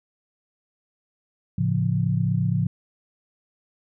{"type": "chord", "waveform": "sine", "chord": "A augmented", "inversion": "none", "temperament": "equal with one note detuned", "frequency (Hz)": [110, 138.59, 173.61], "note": ["A2", "C#3", "E#3"], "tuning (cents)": [0, 0, -10], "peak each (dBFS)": -24, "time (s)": [1.58, 2.67], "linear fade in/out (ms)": 5, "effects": []}